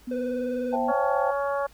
sine tone with pitch glide, 246.9 to 243.4 Hz, B3 to B3, 0 to -25 cents, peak -29 dBFS, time 0.07-0.92 s, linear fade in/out 10 ms, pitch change -25 cents, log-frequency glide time 0.67-0.74 s
triangle tone with vibrato, 502 Hz, B4, 28 cents sharp, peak -26 dBFS, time 0.11-0.76 s, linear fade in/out 5 ms, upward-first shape sine, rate 20 Hz, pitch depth 47 cents each way
sine chord, A minor seventh, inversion first, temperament equal with one note detuned, 523.3 / 672.3 / 784 / 880 Hz, C5 / E5 / G5 / A5, 0 / +34 / 0 / 0 cents, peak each -28 / -33 / -28 / -30 dBFS, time 0.72-1.32 s, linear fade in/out 20 ms
harmonic tone, 280.4 Hz, C#4, 20 cents sharp, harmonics 2 / 3 / 4 / 5 / 6, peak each -26 / -32 / -31 / -36 / -41 dBFS, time 0.88-1.67 s, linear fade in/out 10 ms
effects added 50 Hz sine -56 dBFS peak until 1.73 s + pink hiss -56 dBFS RMS until 1.73 s

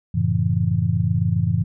sine chord, F# minor seventh, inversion none, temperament just, 92.5 / 111 / 138.75 / 166.5 Hz, F#2 / A2 / C#3 / E3, 0 / +16 / +2 / +18 cents, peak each -23 / -21 / -25 / -22 dBFS, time 0.14-1.64 s, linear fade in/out 10 ms, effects none

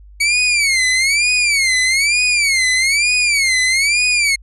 sawtooth tone with vibrato, 2236 Hz, C#7, 14 cents sharp, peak -9 dBFS, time 0.2-4.36 s, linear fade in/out 10 ms, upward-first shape sine, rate 1.1 Hz, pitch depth 180 cents each way, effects added 50 Hz sine -38 dBFS peak until 4.42 s + resampled to 24000 Hz

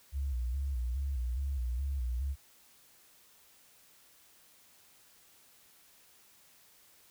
sine tone with vibrato, 64.7 Hz, C2, 19 cents flat, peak -30 dBFS, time 0.12-2.36 s, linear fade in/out 50 ms, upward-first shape square, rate 2.4 Hz, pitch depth 110 cents each way, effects tanh soft clip ceiling -26 dBFS + white hiss -62 dBFS RMS until 7.1 s

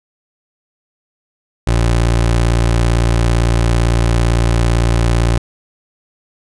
25% pulse tone, 57.8 Hz, A#1, 14 cents flat, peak -7 dBFS, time 1.67-5.38 s, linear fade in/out 5 ms, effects resampled to 24000 Hz

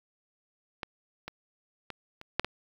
clicks, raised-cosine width 0.3 ms, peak -18 / -22 / -22 / -28 / -8 / -16 dBFS, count 6, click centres 0.832 / 1.28 / 1.903 / 2.214 / 2.396 / 2.446 s, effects 8-bit

